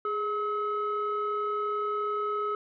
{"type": "tone pair together", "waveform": "sine", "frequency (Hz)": [415.6, 1284], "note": ["G#4", "E6"], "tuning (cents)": [1, -46], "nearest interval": "octave + minor sixth", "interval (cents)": 1953, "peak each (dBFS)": [-30, -28], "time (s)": [0.05, 2.55], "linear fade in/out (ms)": 2, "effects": ["tanh soft clip ceiling -22 dBFS"]}